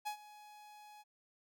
45% pulse tone with ADSR envelope, 840 Hz, G#5, 19 cents sharp, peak -36 dBFS, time 0.05-1.04 s, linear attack 21 ms, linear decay 92 ms, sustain -18 dB, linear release 33 ms, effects none

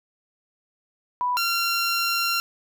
sine / 15% pulse tone pair in turn, 987.8 / 1375.7 Hz, B5 / F6, 0 / -26 cents, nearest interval tritone, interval 574 cents, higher second, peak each -21 / -15 dBFS, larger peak second, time 1.21-1.37 / 1.37-2.4 s, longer second, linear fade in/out 0 ms, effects none

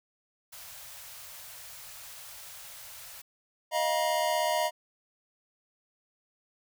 white band-stop noise, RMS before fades -46 dBFS, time 0.52-3.22 s, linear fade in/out 10 ms, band 150 to 520 Hz, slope 48 dB/octave
square chord, Eb suspended second, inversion none, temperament equal with one note detuned, 622.3 / 698.5 / 956.3 Hz, Eb5 / F5 / Bb5, 0 / 0 / +44 cents, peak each -30 / -32 / -31 dBFS, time 3.71-4.71 s, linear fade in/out 50 ms
effects none

